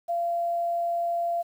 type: tone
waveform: sine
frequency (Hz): 686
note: F5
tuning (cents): -31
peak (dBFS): -24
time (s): 0.08-1.43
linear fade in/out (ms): 20
effects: 9-bit